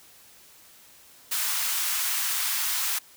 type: high-pass noise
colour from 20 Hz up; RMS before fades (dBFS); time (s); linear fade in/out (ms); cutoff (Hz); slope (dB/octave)
white; -27; 1.31-2.99; 10; 930; 24
effects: white hiss -53 dBFS RMS until 3.16 s